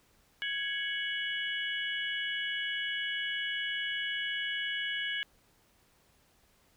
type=harmonic tone with a mistuned harmonic; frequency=554.4 Hz; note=C#5; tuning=in tune; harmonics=3 / 4 / 5 / 6; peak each=-35 / -39 / -36 / -43 dBFS; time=0.42-5.23 s; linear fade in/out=0 ms; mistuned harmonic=5; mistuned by=+110 cents; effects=pink hiss -67 dBFS RMS until 6.76 s